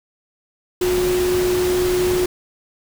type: tone in noise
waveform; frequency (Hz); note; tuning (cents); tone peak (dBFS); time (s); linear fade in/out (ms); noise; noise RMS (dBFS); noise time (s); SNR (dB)
sine; 362.2; F#4; -37; -16; 0.81-2.26; 5; pink; -26; 0.81-2.26; +7
effects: none